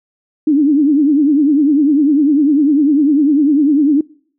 sine tone with vibrato, 291.4 Hz, D4, 13 cents flat, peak -8 dBFS, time 0.47-4.01 s, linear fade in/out 5 ms, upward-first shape triangle, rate 10 Hz, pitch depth 160 cents each way, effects noise-tail reverb RT60 0.6 s tail -26 dB re dry

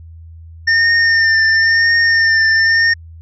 square tone with vibrato, 1813 Hz, A#6, 49 cents flat, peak -10 dBFS, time 0.67-2.94 s, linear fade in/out 10 ms, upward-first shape triangle, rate 0.97 Hz, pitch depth 30 cents each way, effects added 82 Hz sine -33 dBFS peak until 3.21 s + resampled to 16000 Hz

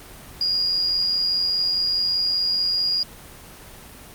sine tone with amplitude modulation, 4856 Hz, D#8, 43 cents flat, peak -17 dBFS, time 0.41-3.03 s, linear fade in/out 2 ms, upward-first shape sine, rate 84.9 Hz, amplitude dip 40%, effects pink hiss -42 dBFS RMS until 4.14 s + Opus 24 kbps

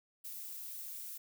violet noise, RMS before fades -45 dBFS, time 0.24-1.18 s, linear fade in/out 10 ms, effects none

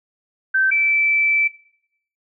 sine tone pair in turn, 1550 / 2322 Hz, G6 / D7, -20 / -20 cents, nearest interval perfect fifth, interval 700 cents, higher second, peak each -14 dBFS, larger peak neither, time 0.54-0.71 / 0.71-1.48 s, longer second, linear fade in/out 10 ms, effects noise-tail reverb RT60 0.7 s tail -19 dB re dry

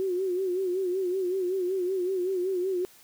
sine tone with vibrato, 370 Hz, F#4, in tune, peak -25 dBFS, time 0-2.85 s, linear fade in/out 0 ms, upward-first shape sine, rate 5.3 Hz, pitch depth 80 cents each way, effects white hiss -55 dBFS RMS until 3.03 s

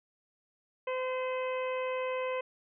harmonic tone, 513 Hz, C5, 34 cents flat, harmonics 1 / 2 / 3 / 4 / 5 / 6, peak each -32 / -38 / -48 / -44 / -43 / -52 dBFS, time 0.87-2.41 s, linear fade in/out 5 ms, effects none

